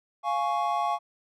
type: chord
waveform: triangle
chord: Db major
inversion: first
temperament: equal with one note detuned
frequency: 698.5 / 835.4 / 1108.7 Hz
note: F5 / Ab5 / Db6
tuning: 0 / +10 / 0 cents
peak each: -27 dBFS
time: 0.23-0.99 s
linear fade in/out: 50 ms
effects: none